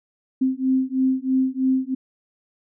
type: beating tone pair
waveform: sine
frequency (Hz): 260 / 263.1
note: C4 / C4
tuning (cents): -11 / +10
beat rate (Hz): 3.1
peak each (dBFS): -21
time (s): 0.41-1.95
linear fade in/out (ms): 10
effects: none